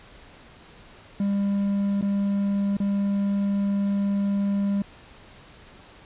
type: tone with dropouts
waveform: triangle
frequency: 200 Hz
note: G3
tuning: 35 cents sharp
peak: -19 dBFS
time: 1.2-4.82 s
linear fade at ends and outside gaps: 2 ms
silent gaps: 2.012-2.025 / 2.769-2.801 s
effects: pink hiss -49 dBFS RMS until 6.05 s + resampled to 8000 Hz